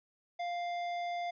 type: tone with hard clipping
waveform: sine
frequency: 698.5 Hz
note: F5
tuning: in tune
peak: -36 dBFS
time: 0.39-1.31 s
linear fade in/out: 10 ms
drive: 11 dB
effects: resampled to 16000 Hz